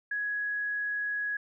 sine tone, 1671 Hz, G#6, 10 cents sharp, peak -29 dBFS, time 0.11-1.37 s, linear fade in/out 5 ms, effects none

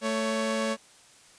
sawtooth tone pair together, 221.4 / 558 Hz, A3 / C#5, +11 / +11 cents, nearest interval octave + major third, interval 1600 cents, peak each -25 dBFS, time 0.01-0.77 s, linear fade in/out 50 ms, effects white hiss -55 dBFS RMS until 1.38 s + resampled to 22050 Hz

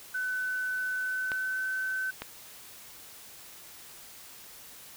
sine tone with pitch glide, 1508 to 1527.3 Hz, F#6 to G6, +32 to -46 cents, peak -29 dBFS, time 0.14-2.11 s, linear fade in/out 10 ms, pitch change +22 cents, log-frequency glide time 0.94-1.7 s
clicks, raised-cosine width 0.3 ms, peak -19 dBFS, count 2, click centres 1.318 / 2.22 s
effects white hiss -49 dBFS RMS until 4.96 s

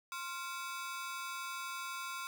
sawtooth ring-modulated tone, 1220 Hz, D#6, 34 cents flat, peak -33 dBFS, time 0.12-2.27 s, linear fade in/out 0 ms, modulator 166 Hz, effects none

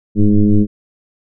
sine tone with frequency modulation, 106.1 Hz, G#2, 38 cents sharp, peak -7 dBFS, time 0.15-0.67 s, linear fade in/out 50 ms, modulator 103 Hz, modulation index 2.1, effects none

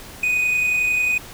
triangle tone with amplitude modulation, 2489 Hz, D#7, in tune, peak -14 dBFS, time 0.23-1.18 s, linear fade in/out 5 ms, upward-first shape sine, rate 31.1 Hz, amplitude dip 30%, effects pink hiss -39 dBFS RMS until 1.33 s

